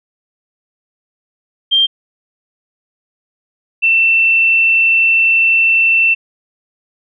sine tone pair in turn, 3176 / 2682 Hz, G7 / E7, +22 / +29 cents, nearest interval minor third, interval 293 cents, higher first, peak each -8 dBFS, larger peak neither, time 1.71-1.87 / 3.82-6.15 s, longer second, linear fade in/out 20 ms, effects none

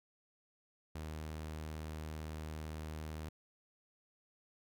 sawtooth tone, 77.78 Hz, D#2, in tune, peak -38 dBFS, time 0.95-3.29 s, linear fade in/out 5 ms, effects none

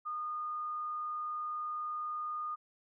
sine tone, 1224 Hz, D#6, 29 cents flat, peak -35 dBFS, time 0.05-2.56 s, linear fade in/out 20 ms, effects none

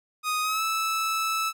sawtooth tone with pitch glide, 1244.5 to 1310.9 Hz, D#6 to E6, 0 to -10 cents, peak -21 dBFS, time 0.23-1.53 s, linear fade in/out 50 ms, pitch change +90 cents, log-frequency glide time 0.42-0.62 s, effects none

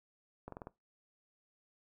slowing click train, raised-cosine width 1 ms, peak -30 dBFS, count 5, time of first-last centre 0.48-0.671 s, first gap 43 ms, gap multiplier 1.07, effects noise-tail reverb RT60 0.2 s tail -20 dB re dry

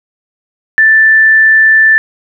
sine tone, 1765 Hz, A6, 5 cents sharp, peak -3 dBFS, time 0.78-1.98 s, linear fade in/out 0 ms, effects none

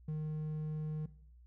sine tone with hard clipping, 154 Hz, D#3, 17 cents flat, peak -36 dBFS, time 0.08-1.06 s, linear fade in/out 5 ms, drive 3 dB, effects noise-tail reverb RT60 0.6 s tail -17 dB re dry + added 60 Hz sine -56 dBFS peak until 1.46 s

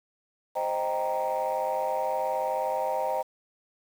sine chord, C minor seventh, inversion none, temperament equal, 523.3 / 622.3 / 784 / 932.3 Hz, C5 / Eb5 / G5 / Bb5, 0 / 0 / 0 / 0 cents, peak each -30 dBFS, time 0.55-3.23 s, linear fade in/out 20 ms, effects tanh soft clip ceiling -20 dBFS + 8-bit

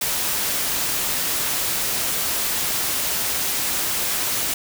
white noise, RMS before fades -23 dBFS, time 0.01-4.54 s, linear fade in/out 5 ms, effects none

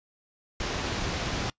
pink low-pass noise, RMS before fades -31 dBFS, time 0.6-1.5 s, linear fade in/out 2 ms, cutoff 6500 Hz, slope 24 dB/octave, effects noise-tail reverb RT60 0.1 s tail -23 dB re dry + resampled to 16000 Hz

